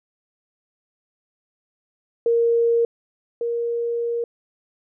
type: tone pair in turn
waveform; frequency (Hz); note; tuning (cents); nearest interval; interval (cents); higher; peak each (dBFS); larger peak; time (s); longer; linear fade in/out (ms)
sine; 466.2 / 469.7; A#4 / A#4; 0 / +13; unison; 13; second; -15 / -21; first; 2.26-2.85 / 3.41-4.24; second; 2
effects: none